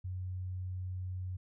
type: tone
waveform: sine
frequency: 92 Hz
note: F#2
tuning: 9 cents flat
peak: -36 dBFS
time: 0.04-1.37 s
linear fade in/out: 10 ms
effects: none